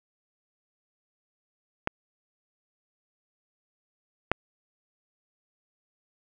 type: clicks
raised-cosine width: 0.5 ms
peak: -10 / -6 dBFS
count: 2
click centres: 1.874 / 4.316 s
effects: none